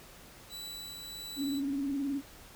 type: tone with tremolo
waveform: sawtooth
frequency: 3951 Hz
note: B7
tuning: in tune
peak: -37 dBFS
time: 0.49-1.62 s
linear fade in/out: 50 ms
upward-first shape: triangle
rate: 1.5 Hz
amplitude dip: 30%
type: tone with vibrato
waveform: sine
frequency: 278 Hz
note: C#4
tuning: 5 cents sharp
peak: -30 dBFS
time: 1.36-2.22 s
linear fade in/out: 50 ms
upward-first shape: square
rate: 19 Hz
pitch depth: 50 cents each way
effects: pink hiss -53 dBFS RMS until 2.55 s